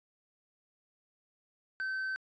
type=tone; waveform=triangle; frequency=1540 Hz; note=G6; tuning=31 cents flat; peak=-31 dBFS; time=1.8-2.16 s; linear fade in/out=0 ms; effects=resampled to 16000 Hz